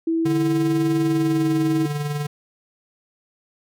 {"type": "tone with pitch glide", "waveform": "sine", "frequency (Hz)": [327.9, 320.6], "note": ["E4", "E4"], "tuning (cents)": [-9, -48], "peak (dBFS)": -18, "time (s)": [0.07, 1.86], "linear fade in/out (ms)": 5, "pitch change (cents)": -39, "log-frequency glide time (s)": [1, 1.53]}
{"type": "tone with tremolo", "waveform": "square", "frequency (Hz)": 146.83, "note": "D3", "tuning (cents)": 0, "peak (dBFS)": -22, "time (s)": [0.25, 2.27], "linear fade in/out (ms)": 10, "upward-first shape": "sine", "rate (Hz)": 20, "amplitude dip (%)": 45}
{"effects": []}